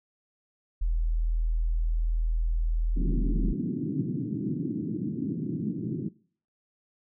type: tone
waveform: sine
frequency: 40.62 Hz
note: E1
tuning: 25 cents flat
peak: -23 dBFS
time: 0.81-3.53 s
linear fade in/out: 10 ms
type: band-pass noise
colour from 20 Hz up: white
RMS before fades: -31 dBFS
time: 2.96-6.09 s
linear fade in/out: 10 ms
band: 120 to 320 Hz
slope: 48 dB/octave
effects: noise-tail reverb RT60 0.5 s tail -22 dB re dry